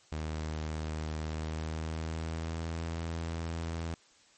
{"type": "tone with pitch glide", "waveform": "sawtooth", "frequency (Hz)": [78, 82.64], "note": ["D#2", "E2"], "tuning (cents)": [5, 5], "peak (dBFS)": -30, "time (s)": [0.12, 3.94], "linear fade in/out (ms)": 0, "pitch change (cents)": 100, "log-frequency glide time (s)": [1.25, 2.86], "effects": ["white hiss -62 dBFS RMS until 4.37 s", "MP3 32 kbps"]}